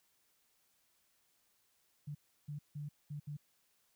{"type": "tone bursts at uneven times", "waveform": "sine", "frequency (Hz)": 146.83, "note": "D3", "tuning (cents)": 0, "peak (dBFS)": -40, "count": 5, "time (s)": [[2.07, 2.15], [2.48, 2.59], [2.75, 2.89], [3.1, 3.2], [3.27, 3.37]], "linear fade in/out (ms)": 10, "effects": ["white hiss -75 dBFS RMS until 3.95 s"]}